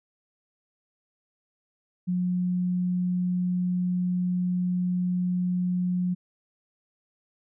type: tone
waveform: sine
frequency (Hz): 180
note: F#3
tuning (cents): -47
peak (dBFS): -23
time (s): 2.07-6.15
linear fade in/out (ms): 20
effects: none